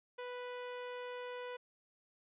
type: tone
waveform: sawtooth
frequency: 493.9 Hz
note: B4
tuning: in tune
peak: -38 dBFS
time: 0.18-1.57 s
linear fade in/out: 10 ms
effects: resampled to 8000 Hz